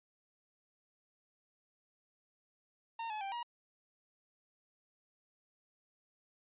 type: tone with pitch steps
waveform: 45% pulse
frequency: 915 / 855 / 785 / 953 Hz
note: A#5 / A5 / G5 / A#5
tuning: -32 / -50 / +2 / +38 cents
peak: -38 dBFS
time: 2.99-3.43 s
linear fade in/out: 5 ms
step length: 110 ms
effects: resampled to 8000 Hz